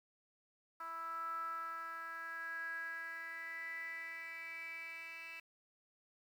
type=tone with band-pass filter sweep; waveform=10% pulse; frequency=329.6 Hz; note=E4; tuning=in tune; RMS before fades=-45 dBFS; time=0.8-5.4 s; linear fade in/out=5 ms; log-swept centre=1200 to 2600 Hz; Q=9.2; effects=11-bit